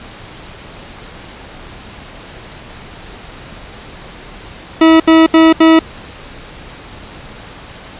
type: tone bursts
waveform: 40% pulse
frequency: 323 Hz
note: E4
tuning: 35 cents flat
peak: -3 dBFS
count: 4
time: 4.81-5.792 s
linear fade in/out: 5 ms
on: 190 ms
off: 74 ms
effects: pink hiss -33 dBFS RMS until 7.99 s + resampled to 8000 Hz